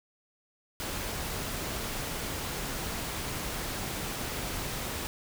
pink noise, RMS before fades -35 dBFS, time 0.8-5.07 s, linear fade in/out 0 ms, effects none

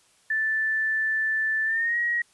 sine tone with pitch glide, 1760 to 1897.2 Hz, A6 to A#6, 0 to +30 cents, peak -22 dBFS, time 0.3-2.22 s, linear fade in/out 5 ms, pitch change +130 cents, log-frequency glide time 1.65-1.97 s, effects white hiss -61 dBFS RMS until 2.33 s + resampled to 24000 Hz

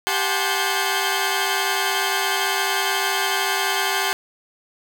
15% pulse tone cluster, 393.1 / 732 / 867 / 1049 / 1579 Hz, G4 / F#5 / A5 / C6 / G6, +5 / -19 / -26 / +4 / +12 cents, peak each -20 dBFS, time 0.07-4.13 s, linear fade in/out 0 ms, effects none

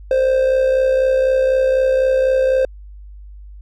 triangle tone with amplitude modulation, 523.3 Hz, C5, in tune, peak -8 dBFS, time 0.11-2.65 s, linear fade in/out 2 ms, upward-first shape sine, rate 64 Hz, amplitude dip 50%, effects added 50 Hz sine -34 dBFS peak until 3.61 s

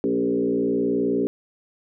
sine tone with frequency modulation, 339.1 Hz, E4, 49 cents sharp, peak -19 dBFS, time 0.04-1.27 s, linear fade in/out 0 ms, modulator 59.4 Hz, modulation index 2, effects none

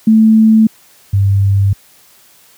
sine tone pair in turn, 220 / 98.85 Hz, A3 / G2, 0 / +15 cents, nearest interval octave + major second, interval 1385 cents, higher first, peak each -4 / -7 dBFS, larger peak first, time 0.07-0.67 / 1.13-1.73 s, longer neither, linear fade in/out 5 ms, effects white hiss -46 dBFS RMS until 2.57 s + high-pass 60 Hz 12 dB/octave

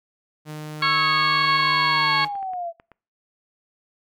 sawtooth tone, 152.7 Hz, D#3, 32 cents flat, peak -28 dBFS, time 0.45-2.29 s, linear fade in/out 50 ms
sine linear sweep, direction down, 1365 to 663 Hz, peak -26 dBFS, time 0.8-2.73 s, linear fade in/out 50 ms
harmonic tone, 551 Hz, C#5, 11 cents flat, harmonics 2 / 3 / 4 / 5 / 6 / 7 / 8, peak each -22 / -26 / -23 / -32 / -28 / -36 / -26 dBFS, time 0.82-2.25 s, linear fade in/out 5 ms
clicks, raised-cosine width 0.5 ms, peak -31 dBFS, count 7, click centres 2.137 / 2.227 / 2.354 / 2.428 / 2.535 / 2.799 / 2.917 s
effects noise-tail reverb RT60 0.4 s tail -25 dB re dry

